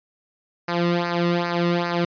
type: tone with flanger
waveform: sawtooth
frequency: 173 Hz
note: F3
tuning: 16 cents flat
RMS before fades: -22 dBFS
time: 0.68-2.05 s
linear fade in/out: 5 ms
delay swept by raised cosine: 0.29 to 1.29 ms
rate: 2.5 Hz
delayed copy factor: -0.8
effects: resampled to 11025 Hz